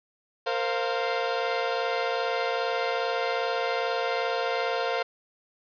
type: chord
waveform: sawtooth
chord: Bb suspended second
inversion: none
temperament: equal with one note detuned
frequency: 460.8 / 523.3 / 698.5 Hz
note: Bb4 / C5 / F5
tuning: -20 / 0 / 0 cents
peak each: -26 dBFS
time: 0.46-5.03 s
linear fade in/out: 10 ms
effects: resampled to 11025 Hz + 9-bit